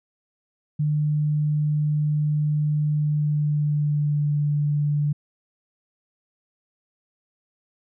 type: tone with pitch glide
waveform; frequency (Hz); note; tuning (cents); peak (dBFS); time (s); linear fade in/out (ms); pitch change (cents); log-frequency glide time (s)
sine; 150 to 147.08; D3 to D3; +37 to +3; -19; 0.79-5.13; 10; -34; 2.96-4.31
effects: none